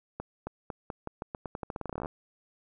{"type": "accelerating click train", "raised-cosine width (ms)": 1, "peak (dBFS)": -21, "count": 23, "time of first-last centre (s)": [0.2, 2.059], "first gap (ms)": 270, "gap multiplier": 0.86, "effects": []}